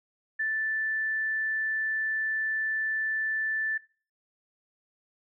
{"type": "tone", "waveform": "sine", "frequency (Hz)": 1760, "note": "A6", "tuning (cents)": 0, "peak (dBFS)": -26, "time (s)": [0.39, 3.78], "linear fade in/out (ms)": 10, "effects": ["noise-tail reverb RT60 0.4 s tail -20 dB re dry"]}